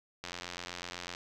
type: click train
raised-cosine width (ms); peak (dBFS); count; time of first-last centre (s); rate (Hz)
0.2; -22; 81; 0.24-1.149; 88
effects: none